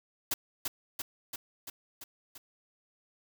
white noise with echo, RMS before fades -30 dBFS, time 0.31-0.34 s, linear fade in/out 5 ms, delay 340 ms, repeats 6, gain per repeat -3 dB, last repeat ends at 2.38 s, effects none

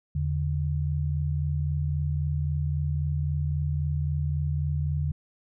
sine tone pair together, 81.55 / 145.3 Hz, E2 / D3, -18 / -18 cents, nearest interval minor seventh, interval 1000 cents, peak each -27 dBFS, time 0.15-5.12 s, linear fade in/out 5 ms, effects none

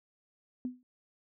sine tone with exponential decay, 250.2 Hz, B3, 23 cents sharp, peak -29 dBFS, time 0.65-0.83 s, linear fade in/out 1 ms, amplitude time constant 38 ms, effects none

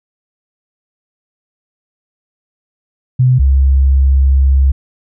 sine tone pair in turn, 127.3 / 67.43 Hz, C3 / C#2, -47 / -47 cents, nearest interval major seventh, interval 1100 cents, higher first, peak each -6 dBFS, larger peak neither, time 3.19-3.39 / 3.39-4.72 s, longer second, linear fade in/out 10 ms, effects none

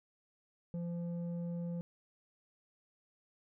square tone with low-pass filter, 171.6 Hz, F3, 30 cents flat, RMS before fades -39 dBFS, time 0.74-1.81 s, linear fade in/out 0 ms, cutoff 370 Hz, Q 6.4, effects none

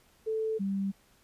sine tone pair in turn, 440 / 196 Hz, A4 / G3, 0 / 0 cents, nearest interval octave + major second, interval 1400 cents, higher first, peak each -28 dBFS, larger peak neither, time 0.26-0.59 / 0.59-0.92 s, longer neither, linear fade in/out 20 ms, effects pink hiss -64 dBFS RMS until 1.23 s + resampled to 32000 Hz

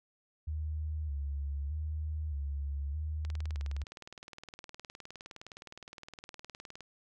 sine tone with vibrato, 73.7 Hz, D2, 7 cents sharp, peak -33 dBFS, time 0.47-3.84 s, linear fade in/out 10 ms, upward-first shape square, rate 0.81 Hz, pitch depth 75 cents each way
click train, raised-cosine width 0.2 ms, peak -29 dBFS, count 70, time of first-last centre 3.25-6.807 s, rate 19.4 Hz
effects none

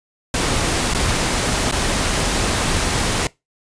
pink noise with dropouts, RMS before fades -19 dBFS, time 0.34-3.27 s, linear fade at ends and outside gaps 2 ms, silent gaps 0.937-0.947 / 1.713-1.723 s, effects noise-tail reverb RT60 0.2 s tail -22 dB re dry + resampled to 22050 Hz

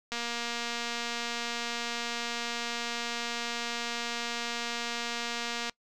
click train, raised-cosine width 0.2 ms, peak -17 dBFS, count 1317, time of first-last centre 0.12-5.696 s, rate 236 Hz, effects noise-tail reverb RT60 0.1 s tail -23 dB re dry

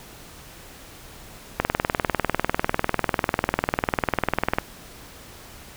click train, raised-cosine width 0.5 ms, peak -4 dBFS, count 61, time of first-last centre 1.6-4.585 s, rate 20.1 Hz, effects pink hiss -44 dBFS RMS until 5.76 s

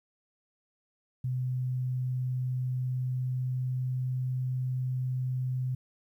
sine tone with pitch glide, 127.2 to 128.01 Hz, C3 to C3, -48 to -37 cents, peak -28 dBFS, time 1.24-5.75 s, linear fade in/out 5 ms, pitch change +11 cents, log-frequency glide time 2.59-4.43 s, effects 11-bit

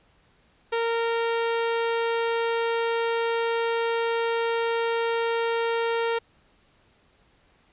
sawtooth tone, 461.7 Hz, A#4, 17 cents flat, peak -19 dBFS, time 0.72-6.19 s, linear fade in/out 10 ms, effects pink hiss -62 dBFS RMS until 7.72 s + resampled to 8000 Hz

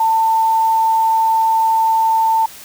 sine tone, 894 Hz, A5, 27 cents sharp, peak -11 dBFS, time 0-2.46 s, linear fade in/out 5 ms, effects white hiss -37 dBFS RMS until 2.64 s

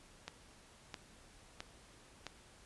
click train, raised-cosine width 0.2 ms, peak -25 dBFS, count 4, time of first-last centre 0.28-2.267 s, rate 1.51 Hz, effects pink hiss -61 dBFS RMS until 2.65 s + resampled to 24000 Hz

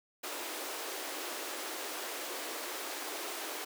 pink high-pass noise, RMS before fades -40 dBFS, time 0.23-3.65 s, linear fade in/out 10 ms, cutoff 300 Hz, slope 48 dB/octave, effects none

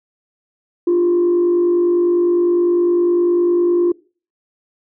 sine tone with frequency modulation, 349.2 Hz, F4, in tune, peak -10 dBFS, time 0.87-3.92 s, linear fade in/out 5 ms, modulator 49.9 Hz, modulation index 0.31, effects noise-tail reverb RT60 0.4 s tail -24 dB re dry + tanh soft clip ceiling -9 dBFS

